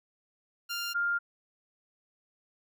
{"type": "tone pair in turn", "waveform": ["15% pulse", "sine"], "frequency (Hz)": [1396.9, 1401.8], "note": ["F6", "F6"], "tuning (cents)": [0, 6], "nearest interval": "unison", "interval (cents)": 6, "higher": "second", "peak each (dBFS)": -26, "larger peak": "neither", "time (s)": [[0.69, 0.94], [0.94, 1.19]], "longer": "neither", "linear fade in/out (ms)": 20, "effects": []}